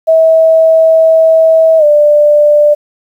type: tone with pitch glide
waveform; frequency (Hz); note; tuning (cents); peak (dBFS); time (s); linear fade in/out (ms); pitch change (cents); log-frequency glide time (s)
sine; 646 to 592.4; E5 to D5; -35 to +15; -3; 0.07-2.75; 20; -150; 1.78-1.84
effects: 7-bit